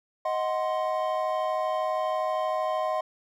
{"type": "chord", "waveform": "triangle", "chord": "C diminished", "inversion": "first", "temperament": "equal with one note detuned", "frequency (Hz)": [627.3, 740, 1046.5], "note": ["Eb5", "Gb5", "C6"], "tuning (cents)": [14, 0, 0], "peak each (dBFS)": [-26, -29, -29], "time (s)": [0.25, 3.01], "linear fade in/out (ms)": 5, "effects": []}